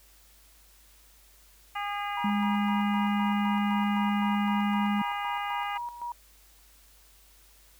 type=harmonic tone; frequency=408 Hz; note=G#4; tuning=31 cents flat; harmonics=2 / 3 / 4 / 5 / 6 / 7; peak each=-33 / -35 / -42 / -39 / -44 / -43 dBFS; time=1.75-5.78 s; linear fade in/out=10 ms
type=tone with tremolo; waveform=sine; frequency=956 Hz; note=A#5; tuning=43 cents sharp; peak=-32 dBFS; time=2.17-6.12 s; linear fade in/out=2 ms; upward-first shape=square; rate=3.9 Hz; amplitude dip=65%
type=tone; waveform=sine; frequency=205.9 Hz; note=G#3; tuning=15 cents flat; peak=-25 dBFS; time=2.24-5.02 s; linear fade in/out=5 ms
effects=added 50 Hz sine -59 dBFS peak until 7.79 s + white hiss -59 dBFS RMS until 7.79 s